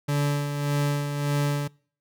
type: tone with tremolo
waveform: 40% pulse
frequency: 144.5 Hz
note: D3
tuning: 28 cents flat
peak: -20 dBFS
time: 0.08-1.68 s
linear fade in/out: 10 ms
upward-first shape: sine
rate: 1.7 Hz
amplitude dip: 50%
effects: noise-tail reverb RT60 0.5 s tail -25 dB re dry